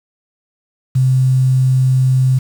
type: tone with quantisation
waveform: sine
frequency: 130 Hz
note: C3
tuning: 11 cents flat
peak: -9 dBFS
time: 0.95-2.39 s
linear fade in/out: 10 ms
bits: 6
effects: none